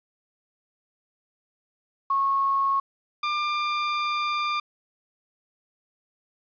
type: tone pair in turn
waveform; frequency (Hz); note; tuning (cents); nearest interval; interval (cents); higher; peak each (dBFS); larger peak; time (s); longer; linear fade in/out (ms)
sine / sawtooth; 1096 / 1194.1; C#6 / D6; -20 / +28; minor second; 148; second; -20; neither; 2.1-2.8 / 3.23-4.6; second; 5
effects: resampled to 11025 Hz + 9-bit